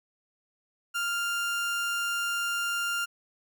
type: tone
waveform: 30% pulse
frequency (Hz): 1396.9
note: F6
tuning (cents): 0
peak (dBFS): -25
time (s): 0.94-3.06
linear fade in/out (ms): 20
effects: none